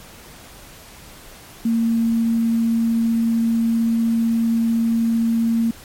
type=tone with quantisation; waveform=sine; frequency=228.9 Hz; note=A#3; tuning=31 cents flat; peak=-15 dBFS; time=1.65-5.71 s; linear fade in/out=5 ms; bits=7; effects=pink hiss -42 dBFS RMS until 5.84 s + MP3 64 kbps